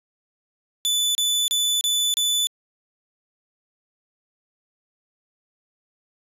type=tone bursts; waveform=sawtooth; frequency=3489 Hz; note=A7; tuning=15 cents flat; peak=-16 dBFS; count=5; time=0.85-2.47 s; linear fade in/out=0 ms; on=300 ms; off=30 ms; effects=resampled to 32000 Hz